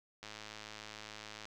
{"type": "click train", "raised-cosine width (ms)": 0.2, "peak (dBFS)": -29, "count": 132, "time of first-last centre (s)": [0.23, 1.454], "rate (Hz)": 107, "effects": []}